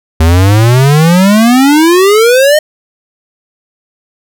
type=exponential sweep; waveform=square; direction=up; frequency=78.1 to 622.3 Hz; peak=-4 dBFS; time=0.2-2.59 s; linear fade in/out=5 ms; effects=none